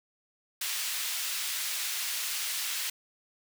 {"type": "high-pass noise", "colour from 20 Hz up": "pink", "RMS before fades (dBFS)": -33, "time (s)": [0.61, 2.9], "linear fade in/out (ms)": 5, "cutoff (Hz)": 2400, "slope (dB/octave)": 12, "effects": []}